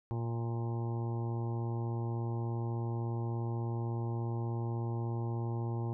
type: harmonic tone with a mistuned harmonic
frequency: 116.54 Hz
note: A#2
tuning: in tune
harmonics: 1 / 2 / 3 / 4 / 5 / 6 / 7 / 8 / 9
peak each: -33 / -44 / -42 / -50 / -54 / -55 / -48 / -51 / -55 dBFS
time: 0.11-5.93 s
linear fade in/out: 0 ms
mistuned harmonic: 8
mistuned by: -33 cents
effects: none